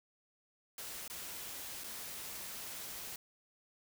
white noise with dropouts, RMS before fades -45 dBFS, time 0.78-3.16 s, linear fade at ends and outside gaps 2 ms, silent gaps 1.079-1.099 / 1.837-1.841 s, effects none

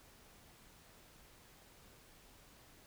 silence, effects pink hiss -62 dBFS RMS until 2.86 s

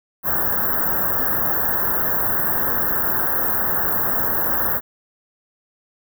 white band-stop noise, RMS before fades -20 dBFS, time 0.23-4.81 s, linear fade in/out 50 ms, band 1800 to 13000 Hz, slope 96 dB/octave, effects none

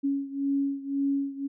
sine beating tone pair, 277.2 / 279.1 Hz, C#4 / C#4, 0 / +12 cents, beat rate 1.9 Hz, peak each -27 / -30 dBFS, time 0.03-1.48 s, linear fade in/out 20 ms, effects none

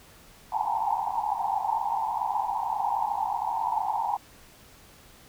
pink band-pass noise, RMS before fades -28 dBFS, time 0.52-4.17 s, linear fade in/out 5 ms, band 780 to 950 Hz, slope 96 dB/octave, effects pink hiss -53 dBFS RMS until 5.28 s

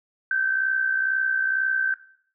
sine tone with amplitude modulation, 1550 Hz, G6, 20 cents flat, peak -18 dBFS, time 0.31-1.94 s, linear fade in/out 2 ms, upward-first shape sine, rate 62.1 Hz, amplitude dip 60%, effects noise-tail reverb RT60 0.6 s tail -17 dB re dry

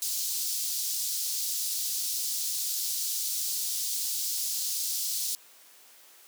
pink high-pass noise, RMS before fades -31 dBFS, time 0.02-5.35 s, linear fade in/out 0 ms, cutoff 4500 Hz, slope 24 dB/octave, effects white hiss -55 dBFS RMS until 6.27 s + high-pass 300 Hz 12 dB/octave

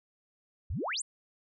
sine exponential sweep, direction up, 58 to 9600 Hz, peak -31 dBFS, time 0.7-1.02 s, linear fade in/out 5 ms, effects none

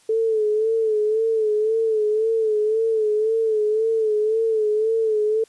sine tone with vibrato, 436.8 Hz, A4, 13 cents flat, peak -17 dBFS, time 0.09-5.44 s, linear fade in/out 5 ms, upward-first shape sine, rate 1.9 Hz, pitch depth 58 cents each way, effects white hiss -56 dBFS RMS until 5.48 s + resampled to 24000 Hz

